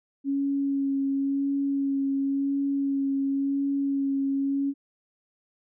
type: tone with vibrato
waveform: sine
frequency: 276.3 Hz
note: C#4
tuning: 6 cents flat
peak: -23 dBFS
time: 0.24-4.74 s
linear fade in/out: 50 ms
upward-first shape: sine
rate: 0.94 Hz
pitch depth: 15 cents each way
effects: none